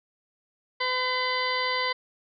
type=harmonic tone with a mistuned harmonic; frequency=507 Hz; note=B4; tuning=45 cents sharp; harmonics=1 / 2 / 3 / 4 / 6 / 7 / 8 / 9; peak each=-33 / -29 / -39 / -29 / -36 / -39 / -37 / -34 dBFS; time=0.8-1.93 s; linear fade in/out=10 ms; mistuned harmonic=9; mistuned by=+46 cents; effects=none